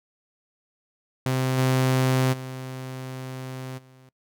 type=tone with level steps; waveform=sawtooth; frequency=130 Hz; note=C3; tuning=11 cents flat; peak=-18 / -15 / -29 / -46 dBFS; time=1.26-4.09 s; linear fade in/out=2 ms; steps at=1.57 / 2.32 / 3.77 s; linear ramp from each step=20 ms; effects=noise-tail reverb RT60 0.1 s tail -22 dB re dry